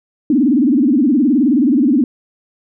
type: tone with vibrato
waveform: sine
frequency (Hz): 269.4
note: C#4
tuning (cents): -49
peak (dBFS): -9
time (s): 0.3-2.04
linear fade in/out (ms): 2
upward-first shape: sine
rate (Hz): 19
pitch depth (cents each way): 260
effects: none